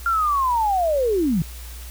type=linear sweep; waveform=sine; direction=down; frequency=1398 to 146.83 Hz; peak=-17 dBFS; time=0.06-1.42 s; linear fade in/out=2 ms; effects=added 60 Hz sine -34 dBFS peak until 1.9 s + white hiss -42 dBFS RMS until 1.9 s